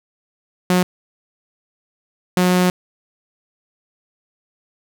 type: tone bursts at uneven times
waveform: sawtooth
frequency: 181.1 Hz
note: F#3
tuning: 37 cents flat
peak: -9 dBFS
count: 2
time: 0.7-0.83 / 2.37-2.7 s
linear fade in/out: 2 ms
effects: none